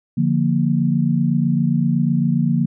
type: chord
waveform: sine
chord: Bb major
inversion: first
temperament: equal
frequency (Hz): 146.83 / 174.61 / 233.1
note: D3 / F3 / Bb3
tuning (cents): 0 / 0 / 0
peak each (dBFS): -19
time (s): 0.17-2.66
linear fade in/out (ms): 10
effects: none